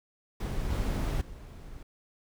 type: noise with level steps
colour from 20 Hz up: brown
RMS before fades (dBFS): -32 / -29 / -45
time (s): 0.4-1.83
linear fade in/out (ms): 5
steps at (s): 0.7 / 1.21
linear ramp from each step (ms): 5
effects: none